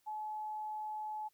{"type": "tone", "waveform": "sine", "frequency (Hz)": 856, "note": "A5", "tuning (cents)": -48, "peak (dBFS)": -38, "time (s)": [0.06, 1.29], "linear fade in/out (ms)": 20, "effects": ["white hiss -75 dBFS RMS until 1.33 s"]}